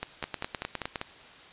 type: two click trains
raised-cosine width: 0.3 ms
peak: -15 / -16 dBFS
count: 8 / 6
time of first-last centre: 0.24-0.958 / 0.03-1.014 s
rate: 9.75 / 5.08 Hz
effects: white hiss -50 dBFS RMS until 1.52 s + resampled to 8000 Hz